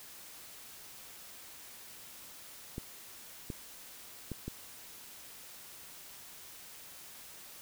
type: clicks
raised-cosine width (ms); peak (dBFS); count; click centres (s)
3; -25; 4; 2.781 / 3.502 / 4.317 / 4.48
effects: white hiss -51 dBFS RMS until 7.61 s